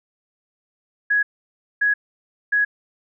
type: tone bursts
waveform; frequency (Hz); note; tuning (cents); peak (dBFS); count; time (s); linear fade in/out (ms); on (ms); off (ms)
sine; 1670; G#6; +9; -15; 3; 1.1-2.65; 10; 130; 580
effects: none